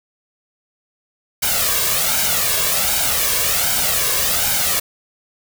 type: noise with flanger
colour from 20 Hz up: white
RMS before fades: -18 dBFS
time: 1.42-4.8 s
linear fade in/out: 10 ms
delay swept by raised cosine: 1.3 to 1.83 ms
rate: 1.3 Hz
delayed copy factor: +0.65
effects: none